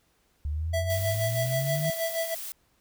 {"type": "exponential sweep", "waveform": "sine", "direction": "up", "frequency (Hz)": [72, 158.6], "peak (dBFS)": -27, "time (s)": [0.45, 1.9], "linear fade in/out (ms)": 0}
{"type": "tone with tremolo", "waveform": "square", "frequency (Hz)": 659.3, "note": "E5", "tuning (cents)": 0, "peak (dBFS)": -26, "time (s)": [0.73, 2.35], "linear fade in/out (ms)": 10, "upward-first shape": "sine", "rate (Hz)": 6.3, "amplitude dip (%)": 70}
{"type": "noise", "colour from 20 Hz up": "blue", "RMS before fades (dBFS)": -37, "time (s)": [0.9, 2.52], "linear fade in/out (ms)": 0}
{"effects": ["pink hiss -68 dBFS RMS until 2.8 s"]}